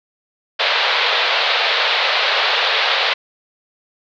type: band-pass noise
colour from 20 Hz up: white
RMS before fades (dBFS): -17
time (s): 0.59-3.14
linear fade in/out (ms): 10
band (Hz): 460 to 4200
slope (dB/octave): 48
effects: none